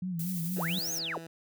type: tone with vibrato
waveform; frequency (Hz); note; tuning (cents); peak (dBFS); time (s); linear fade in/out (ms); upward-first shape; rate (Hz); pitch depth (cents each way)
sine; 174.7; F3; +1; -31; 0.02-0.79; 5; sine; 4.3; 110
type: noise with tremolo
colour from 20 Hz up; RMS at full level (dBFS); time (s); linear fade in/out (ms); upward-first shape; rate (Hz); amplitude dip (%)
violet; -38; 0.19-0.99; 5; triangle; 12; 30
type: tone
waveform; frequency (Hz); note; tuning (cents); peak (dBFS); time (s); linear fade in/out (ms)
15% pulse; 164.81; E3; 0; -36; 0.56-1.27; 5
type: linear two-way sweep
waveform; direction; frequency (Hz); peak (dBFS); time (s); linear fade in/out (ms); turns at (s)
sine; up then down; 268.5 to 6660 to 268.5; -32; 0.58-1.18; 2; 0.93
effects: none